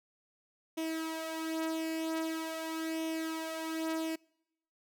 sawtooth tone with flanger, 322 Hz, E4, 41 cents flat, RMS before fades -36 dBFS, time 0.77-4.16 s, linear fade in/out 10 ms, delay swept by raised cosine 0.33 to 3.53 ms, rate 0.44 Hz, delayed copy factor +0.6, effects noise-tail reverb RT60 0.8 s tail -26 dB re dry

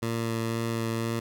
15% pulse tone with vibrato, 114.5 Hz, A#2, 31 cents flat, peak -21 dBFS, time 0.02-1.2 s, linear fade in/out 10 ms, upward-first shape sine, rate 2 Hz, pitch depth 12 cents each way, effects none

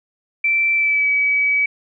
sine tone with pitch glide, 2337 to 2280 Hz, D7 to C#7, -9 to +48 cents, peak -14 dBFS, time 0.44-1.66 s, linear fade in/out 5 ms, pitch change -43 cents, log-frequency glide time 0.74-1.09 s, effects none

